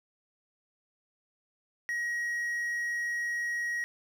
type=tone; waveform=triangle; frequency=1897 Hz; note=A#6; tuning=30 cents sharp; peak=-28 dBFS; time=1.89-3.84 s; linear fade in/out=0 ms; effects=11-bit